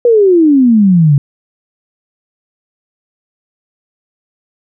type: exponential sweep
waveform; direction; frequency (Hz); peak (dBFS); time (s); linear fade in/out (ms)
sine; down; 491.4 to 136.4; -4; 0.05-1.18; 2
effects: none